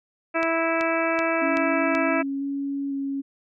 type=harmonic tone; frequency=328.6 Hz; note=E4; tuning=5 cents flat; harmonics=1 / 2 / 3 / 4 / 5 / 6 / 7 / 8; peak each=-27 / -25 / -32 / -29 / -31 / -35 / -30 / -33 dBFS; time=0.34-2.23 s; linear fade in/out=20 ms
type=click train; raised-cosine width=0.2 ms; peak=-15 dBFS; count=5; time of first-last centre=0.43-1.951 s; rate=2.63 Hz
type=tone with vibrato; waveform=sine; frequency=277.2 Hz; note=C#4; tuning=in tune; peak=-25 dBFS; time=1.41-3.22 s; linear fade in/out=20 ms; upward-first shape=square; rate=1 Hz; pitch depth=10 cents each way
effects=none